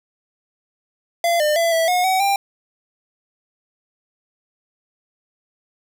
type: tone with pitch steps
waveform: square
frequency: 683 / 602 / 671 / 656 / 723 / 754 / 794 Hz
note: F5 / D5 / E5 / E5 / F#5 / F#5 / G5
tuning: -39 / +43 / +31 / -9 / -40 / +32 / +22 cents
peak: -16 dBFS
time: 1.24-2.36 s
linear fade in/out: 2 ms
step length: 160 ms
effects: none